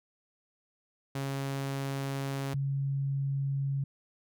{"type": "tone pair in turn", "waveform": ["sawtooth", "sine"], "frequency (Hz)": [137.2, 137.99], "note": ["C#3", "C#3"], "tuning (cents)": [-17, -8], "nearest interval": "unison", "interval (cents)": 9, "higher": "second", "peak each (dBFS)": -28, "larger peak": "neither", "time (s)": [[1.15, 2.54], [2.54, 3.84]], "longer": "first", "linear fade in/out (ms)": 5, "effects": []}